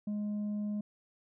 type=tone with tanh clipping; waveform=sine; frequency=208.2 Hz; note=G#3; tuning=5 cents sharp; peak=-33 dBFS; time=0.07-0.81 s; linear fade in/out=5 ms; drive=3 dB; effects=none